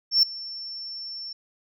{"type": "tone with ADSR envelope", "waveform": "sine", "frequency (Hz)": 5410, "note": "E8", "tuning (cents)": 44, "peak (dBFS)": -11, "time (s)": [0.11, 1.33], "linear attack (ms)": 120, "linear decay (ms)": 3, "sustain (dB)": -22, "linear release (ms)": 6, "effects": ["tanh soft clip ceiling -12 dBFS"]}